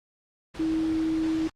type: tone in noise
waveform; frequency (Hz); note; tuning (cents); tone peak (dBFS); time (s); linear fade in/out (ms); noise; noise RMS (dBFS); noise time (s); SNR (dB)
sine; 320; D#4; +49; -23; 0.59-1.48; 10; pink; -39; 0.54-1.5; +13
effects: low-pass 5000 Hz 12 dB/octave + Opus 24 kbps